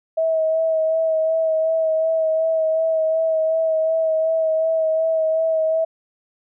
sine tone with vibrato, 642 Hz, E5, 46 cents flat, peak -16 dBFS, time 0.17-5.85 s, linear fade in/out 10 ms, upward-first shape sine, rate 2.7 Hz, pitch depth 20 cents each way, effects none

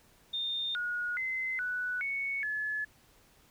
sine tone with pitch steps, 3633 / 1447 / 2056 / 1482 / 2217 / 1715 Hz, A#7 / F#6 / C7 / F#6 / C#7 / A6, -45 / -39 / -31 / +2 / 0 / -45 cents, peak -31 dBFS, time 0.33-2.85 s, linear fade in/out 10 ms, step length 420 ms, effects pink hiss -63 dBFS RMS until 3.5 s

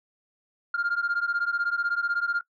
sine beating tone pair, 1396.9 / 1412.9 Hz, F6 / F6, 0 / +20 cents, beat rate 16 Hz, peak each -25 / -26 dBFS, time 0.74-2.41 s, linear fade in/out 5 ms, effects noise-tail reverb RT60 0.1 s tail -22 dB re dry + tanh soft clip ceiling -20 dBFS

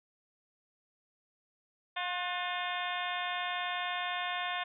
harmonic tone with a mistuned harmonic, 356.2 Hz, F4, 34 cents sharp, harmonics 2 / 3 / 4 / 5 / 6 / 7 / 8 / 9 / 10, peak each -38 / -39 / -43 / -40 / -43 / -43 / -46 / -46 / -42 dBFS, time 1.96-4.64 s, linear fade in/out 10 ms, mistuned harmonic 4, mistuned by +59 cents, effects none

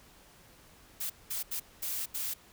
blue noise bursts at uneven times, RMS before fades -35 dBFS, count 5, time 1-1.1 / 1.3-1.43 / 1.51-1.6 / 1.82-2.06 / 2.14-2.34 s, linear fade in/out 10 ms, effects pink hiss -58 dBFS RMS until 2.52 s

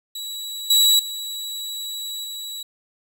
sawtooth tone with level steps, 3904 Hz, B7, 21 cents flat, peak -26 / -10 / -25 / -27 dBFS, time 0.15-2.63 s, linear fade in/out 5 ms, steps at 0.7 / 0.99 / 2.24 s, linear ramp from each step 5 ms, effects none

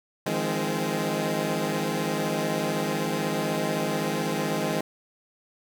15% pulse chord, F minor seventh, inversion third, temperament equal with one note detuned, 155.56 / 171.52 / 207.7 / 261.6 Hz, Eb3 / F3 / Ab3 / C4, 0 / -31 / 0 / 0 cents, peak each -24 / -26 / -23 / -26 dBFS, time 0.26-4.81 s, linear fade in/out 5 ms, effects none

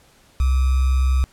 sine tone with sample-and-hold, 65.41 Hz, C2, in tune, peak -14 dBFS, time 0.4-1.24 s, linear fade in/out 0 ms, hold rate 1225 Hz, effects pink hiss -54 dBFS RMS until 1.32 s + low-pass 12000 Hz 12 dB/octave

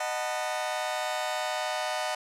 sawtooth chord, B dominant seventh, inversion first, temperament just, 617.4 / 740.8 / 889 / 987.8 Hz, D#5 / F#5 / A5 / B5, -14 / +2 / +18 / 0 cents, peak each -29 / -29 / -33 / -35 dBFS, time 0-2.15 s, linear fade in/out 5 ms, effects low-pass 10000 Hz 12 dB/octave

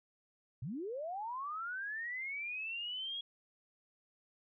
sine linear sweep, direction up, 103.3 to 3322 Hz, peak -38 dBFS, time 0.62-3.21 s, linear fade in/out 5 ms, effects none

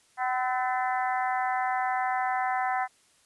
harmonic tone with a mistuned harmonic, 253.2 Hz, B3, 43 cents sharp, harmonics 3 / 4 / 5 / 6 / 7 / 8, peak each -27 / -33 / -36 / -38 / -36 / -38 dBFS, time 0.17-2.88 s, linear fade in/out 50 ms, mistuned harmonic 5, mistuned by +46 cents, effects white hiss -63 dBFS RMS until 3.25 s + resampled to 24000 Hz

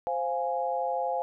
sine chord, F minor, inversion second, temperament equal, 523.3 / 698.5 / 830.6 Hz, C5 / F5 / Ab5, 0 / 0 / 0 cents, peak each -31 dBFS, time 0.07-1.22 s, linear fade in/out 0 ms, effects none

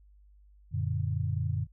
sine chord, Gb augmented, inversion none, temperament equal, 92.5 / 116.54 / 146.83 Hz, Gb2 / Bb2 / D3, 0 / 0 / 0 cents, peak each -31 / -32 / -33 dBFS, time 0.71-1.67 s, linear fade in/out 50 ms, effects added 50 Hz sine -55 dBFS peak until 1.72 s

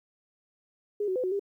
sine tone with pitch steps, 413.4 / 373.5 / 506 / 369.6 / 400 Hz, G#4 / F#4 / B4 / F#4 / G4, -8 / +16 / +42 / -2 / +35 cents, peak -26 dBFS, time 1-1.395 s, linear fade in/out 5 ms, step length 79 ms, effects 11-bit

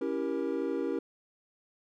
triangle chord, C# diminished seventh, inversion none, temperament equal with one note detuned, 277.2 / 329.6 / 392 / 472.1 Hz, C#4 / E4 / G4 / Bb4, 0 / 0 / 0 / +22 cents, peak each -33 dBFS, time 0.01-0.99 s, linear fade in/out 5 ms, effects none

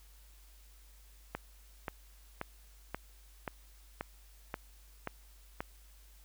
click train, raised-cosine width 0.5 ms, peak -21 dBFS, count 9, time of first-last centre 1.35-5.605 s, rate 1.88 Hz, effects added 50 Hz sine -56 dBFS peak until 6.24 s + white hiss -64 dBFS RMS until 6.24 s

